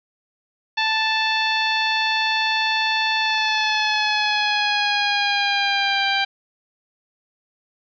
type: tone with pitch glide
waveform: 10% pulse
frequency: 880 to 788.5 Hz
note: A5 to G5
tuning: 0 to +10 cents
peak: -9 dBFS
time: 0.77-6.25 s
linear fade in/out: 10 ms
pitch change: -190 cents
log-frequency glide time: 3.18-6.06 s
effects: resampled to 11025 Hz + 8-bit